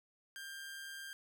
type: tone with amplitude modulation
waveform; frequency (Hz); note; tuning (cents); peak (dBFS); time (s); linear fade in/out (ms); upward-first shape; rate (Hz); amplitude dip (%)
sawtooth; 1592; G6; +26; -40; 0.36-1.13; 0; sine; 149; 35
effects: none